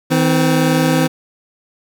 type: tone pair together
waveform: 25% pulse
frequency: 159.09 / 257.7 Hz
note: D#3 / C4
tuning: +39 / -26 cents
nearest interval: minor sixth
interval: 835 cents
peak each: -11 dBFS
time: 0.1-1.08 s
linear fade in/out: 20 ms
effects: none